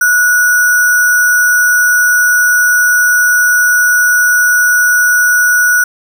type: tone with sample-and-hold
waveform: sine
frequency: 1465 Hz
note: F#6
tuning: 18 cents flat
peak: -6 dBFS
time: 0.01-5.84 s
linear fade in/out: 5 ms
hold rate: 7350 Hz
effects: none